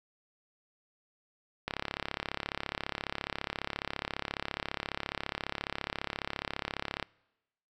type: click train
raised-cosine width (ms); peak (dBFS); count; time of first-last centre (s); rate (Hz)
0.3; -16; 186; 1.68-7.027; 34.6
effects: noise-tail reverb RT60 1.0 s tail -26 dB re dry